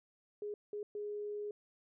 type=tone bursts at uneven times; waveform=sine; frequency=415.3 Hz; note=G#4; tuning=in tune; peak=-38 dBFS; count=3; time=0.42-0.54 / 0.73-0.83 / 0.95-1.51 s; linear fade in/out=2 ms; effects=none